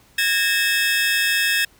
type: tone cluster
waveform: 30% pulse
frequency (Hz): 1644 / 1831 / 2607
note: G#6 / A#6 / E7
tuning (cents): -18 / -32 / -20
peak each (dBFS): -19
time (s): 0.18-1.65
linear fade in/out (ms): 5
effects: pink hiss -54 dBFS RMS until 1.79 s